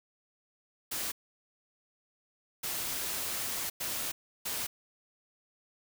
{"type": "noise bursts at uneven times", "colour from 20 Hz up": "white", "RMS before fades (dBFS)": -35, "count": 4, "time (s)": [[0.91, 1.12], [2.63, 3.7], [3.8, 4.12], [4.45, 4.67]], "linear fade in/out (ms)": 10, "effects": []}